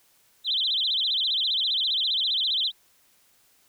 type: tone with vibrato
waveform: sine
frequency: 3520 Hz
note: A7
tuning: in tune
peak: -22 dBFS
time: 0.44-2.72 s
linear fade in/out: 50 ms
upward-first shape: sine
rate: 15 Hz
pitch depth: 250 cents each way
effects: white hiss -62 dBFS RMS until 3.68 s